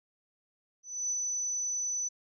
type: tone with ADSR envelope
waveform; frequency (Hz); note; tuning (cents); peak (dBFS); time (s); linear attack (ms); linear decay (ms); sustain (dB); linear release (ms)
sine; 5990; F#8; +20; -28; 0.83-2.09; 280; 32; -2; 16
effects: none